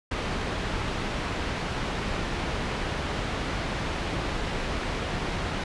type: low-pass noise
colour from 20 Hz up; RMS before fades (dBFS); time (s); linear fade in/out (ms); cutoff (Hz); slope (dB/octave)
pink; -30; 0.11-5.64; 5; 3400; 12
effects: resampled to 24000 Hz